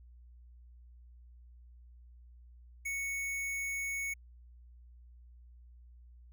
square tone, 2217 Hz, C#7, in tune, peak -35 dBFS, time 2.85-4.14 s, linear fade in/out 10 ms, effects added 60 Hz sine -53 dBFS peak until 6.32 s

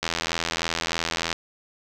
click train, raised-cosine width 0.2 ms, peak -7 dBFS, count 109, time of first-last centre 0.03-1.328 s, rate 83.2 Hz, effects none

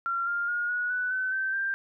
sine tone with pitch steps, 1373 / 1401 / 1429.7 / 1458.9 / 1488.6 / 1519 / 1550.1 / 1581.7 Hz, F6 / F6 / F6 / F#6 / F#6 / F#6 / G6 / G6, -30 / +5 / +40 / -25 / +10 / +45 / -20 / +15 cents, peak -26 dBFS, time 0.06-1.74 s, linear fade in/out 0 ms, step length 210 ms, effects none

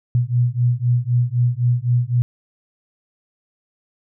sine beating tone pair, 120 / 123.9 Hz, B2 / B2, -49 / +6 cents, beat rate 3.9 Hz, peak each -18 dBFS, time 0.15-2.22 s, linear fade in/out 0 ms, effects none

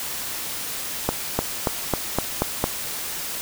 accelerating click train, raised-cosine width 1 ms, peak -5 dBFS, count 7, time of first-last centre 1.09-2.641 s, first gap 300 ms, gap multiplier 0.94, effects white hiss -30 dBFS RMS until 3.41 s

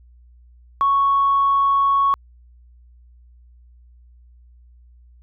sine tone, 1108.7 Hz, C#6, in tune, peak -13 dBFS, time 0.81-2.14 s, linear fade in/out 0 ms, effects tanh soft clip ceiling -9 dBFS + added 60 Hz sine -46 dBFS peak until 5.22 s

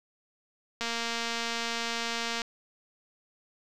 click train, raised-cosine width 0.2 ms, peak -15 dBFS, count 374, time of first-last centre 0.81-2.418 s, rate 232 Hz, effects none

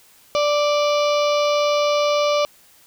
harmonic tone, 587.3 Hz, D5, in tune, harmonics 1 / 2 / 4 / 5 / 6 / 7 / 8 / 9 / 10, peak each -17 / -23 / -29 / -31 / -33 / -34 / -35 / -36 / -37 dBFS, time 0.35-2.45 s, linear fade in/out 0 ms, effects white hiss -52 dBFS RMS until 2.86 s

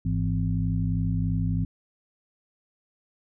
harmonic tone with a mistuned harmonic, 51.91 Hz, G#1, in tune, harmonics 1 / 2 / 3 / 5, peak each -31 / -26 / -27 / -33 dBFS, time 0.05-1.65 s, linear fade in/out 5 ms, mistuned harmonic 3, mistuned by +120 cents, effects none

